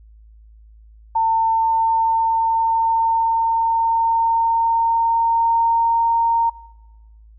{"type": "tone with pitch glide", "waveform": "sine", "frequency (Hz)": [900, 922.6], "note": ["A5", "A#5"], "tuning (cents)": [39, -18], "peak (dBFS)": -14, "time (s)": [1.15, 6.5], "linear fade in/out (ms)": 10, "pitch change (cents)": 43, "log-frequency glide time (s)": [1.34, 6.07], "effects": ["noise-tail reverb RT60 1.0 s tail -22 dB re dry", "added 54 Hz sine -43 dBFS peak until 7.38 s"]}